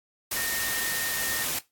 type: tone in noise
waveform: sine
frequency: 1838 Hz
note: A#6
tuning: 25 cents flat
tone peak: -32 dBFS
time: 0.36-1.44 s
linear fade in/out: 5 ms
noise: white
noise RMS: -29 dBFS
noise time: 0.31-1.59 s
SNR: -6 dB
effects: noise-tail reverb RT60 0.2 s tail -18 dB re dry + AAC 64 kbps